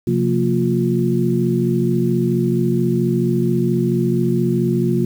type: tone cluster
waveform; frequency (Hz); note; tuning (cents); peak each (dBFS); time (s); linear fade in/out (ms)
sine; 131.6 / 176 / 230.3 / 353.9; C3 / F3 / A#3 / F4; +10 / +14 / -21 / +23; -20; 0.07-5.05; 5
effects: 7-bit